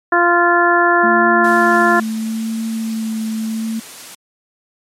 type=harmonic tone; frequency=347.1 Hz; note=F4; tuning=11 cents flat; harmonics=1 / 2 / 3 / 4 / 5; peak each=-16 / -16 / -16 / -16 / -16 dBFS; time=0.12-2 s; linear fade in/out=5 ms
type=tone with vibrato; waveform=sine; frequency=222.4 Hz; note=A3; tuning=19 cents sharp; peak=-18 dBFS; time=1.03-3.8 s; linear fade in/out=10 ms; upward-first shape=sine; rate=0.78 Hz; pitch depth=16 cents each way
type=high-pass noise; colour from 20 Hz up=white; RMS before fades=-34 dBFS; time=1.44-4.15 s; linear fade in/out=5 ms; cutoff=150 Hz; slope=12 dB/octave
effects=low-pass 11000 Hz 12 dB/octave + MP3 64 kbps